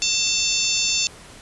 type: harmonic tone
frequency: 892 Hz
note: A5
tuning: 23 cents sharp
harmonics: 3 / 4 / 5 / 6 / 7 / 8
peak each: -26 / -26 / -26 / -26 / -26 / -26 dBFS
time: 0.02-1.07 s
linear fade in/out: 0 ms
effects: pink hiss -43 dBFS RMS until 1.41 s + resampled to 24000 Hz